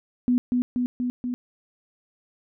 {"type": "tone with echo", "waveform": "sine", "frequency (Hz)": 246.9, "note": "B3", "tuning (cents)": 0, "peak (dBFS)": -17, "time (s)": [0.28, 0.38], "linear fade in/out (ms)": 0, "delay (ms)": 240, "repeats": 4, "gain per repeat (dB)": -2, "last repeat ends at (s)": 1.34, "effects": []}